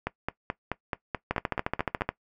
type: two click trains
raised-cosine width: 0.5 ms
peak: -11 / -13 dBFS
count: 12 / 10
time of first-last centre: 1.31-2.09 / 0.07-2.01 s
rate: 14.1 / 4.64 Hz
effects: noise-tail reverb RT60 0.1 s tail -19 dB re dry